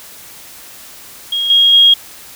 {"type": "tone with level steps", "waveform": "sine", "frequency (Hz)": 3270, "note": "G#7", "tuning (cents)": -28, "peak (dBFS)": [-14, -6, -4], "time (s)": [1.32, 1.94], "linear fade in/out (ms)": 5, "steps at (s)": [1.5, 1.73], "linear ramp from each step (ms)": 2, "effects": ["white hiss -36 dBFS RMS until 2.35 s"]}